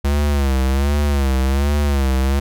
square tone with vibrato, 69.3 Hz, C#2, in tune, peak -15 dBFS, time 0.04-2.4 s, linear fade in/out 10 ms, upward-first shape sine, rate 1.3 Hz, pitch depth 98 cents each way, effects none

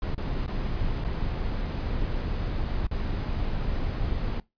brown noise with dropouts, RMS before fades -28 dBFS, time 0.02-4.4 s, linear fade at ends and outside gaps 2 ms, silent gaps 0.147-0.179 / 0.463-0.478 / 1.041-1.047 / 2.869-2.912 s, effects noise-tail reverb RT60 0.2 s tail -21 dB re dry + resampled to 11025 Hz

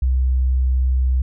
sine tone, 64.1 Hz, C2, 35 cents flat, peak -14 dBFS, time 0.02-1.22 s, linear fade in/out 5 ms, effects none

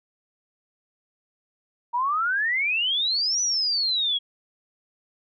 sine exponential two-way sweep, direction up then down, 932.3 to 5990 to 3271 Hz, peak -21 dBFS, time 1.93-4.19 s, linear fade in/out 20 ms, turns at 3.41 s, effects none

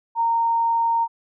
sine tone, 923 Hz, A#5, 17 cents flat, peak -17 dBFS, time 0.15-1.08 s, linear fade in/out 50 ms, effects none

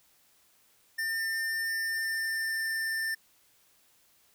square tone with pitch glide, 1801 to 1790.6 Hz, A6 to A6, +40 to +30 cents, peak -30 dBFS, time 0.98-3.15 s, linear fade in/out 10 ms, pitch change -10 cents, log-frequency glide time 1.69-2.64 s, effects white hiss -65 dBFS RMS until 4.34 s

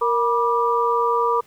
sine tone cluster, 466.4 / 973 / 1182 Hz, A#4 / B5 / D6, +1 / -26 / +11 cents, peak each -21 dBFS, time 0.01-1.41 s, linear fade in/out 10 ms, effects pink hiss -54 dBFS RMS until 1.46 s

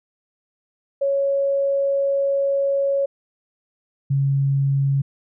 sine tone pair in turn, 554.4 / 138.12 Hz, C#5 / C#3, 0 / -6 cents, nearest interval 2 octaves, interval 2406 cents, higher first, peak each -17 / -16 dBFS, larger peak second, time 1.01-3.06 / 4.1-5.02 s, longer first, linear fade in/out 10 ms, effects none

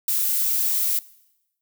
violet noise, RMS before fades -22 dBFS, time 0.08-0.99 s, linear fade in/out 2 ms, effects noise-tail reverb RT60 0.9 s tail -21 dB re dry

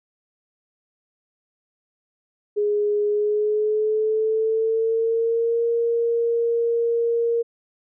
sine tone with pitch glide, 415.3 to 466.2 Hz, G#4 to A#4, 0 to 0 cents, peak -18 dBFS, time 2.56-7.43 s, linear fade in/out 20 ms, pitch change +200 cents, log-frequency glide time 3.07-5.63 s, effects none

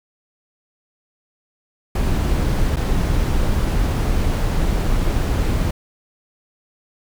brown noise with dropouts, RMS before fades -18 dBFS, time 1.95-5.71 s, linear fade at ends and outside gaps 5 ms, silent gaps 2.761-2.767 s, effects none

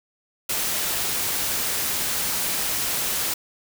white noise, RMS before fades -25 dBFS, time 0.49-3.34 s, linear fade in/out 5 ms, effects none

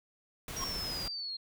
pink noise, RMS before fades -41 dBFS, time 0.48-1.08 s, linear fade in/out 2 ms
square tone with exponential growth, 1078 Hz, C#6, 49 cents flat, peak -33 dBFS, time 0.54-0.64 s, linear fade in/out 1 ms, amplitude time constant 21 ms
sine linear sweep, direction down, 5700 to 4186 Hz, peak -36 dBFS, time 0.56-1.37 s, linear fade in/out 10 ms
effects none

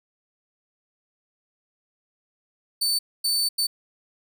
sawtooth tone bursts at uneven times, 4529 Hz, C#8, 36 cents sharp, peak -18 dBFS, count 3, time 2.81-2.99 / 3.24-3.49 / 3.58-3.67 s, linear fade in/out 10 ms, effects none

